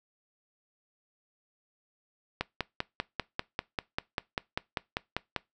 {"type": "click train", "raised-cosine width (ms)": 0.3, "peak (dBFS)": -13, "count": 16, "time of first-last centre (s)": [2.41, 5.363], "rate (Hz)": 5.08, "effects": ["noise-tail reverb RT60 0.2 s tail -22 dB re dry"]}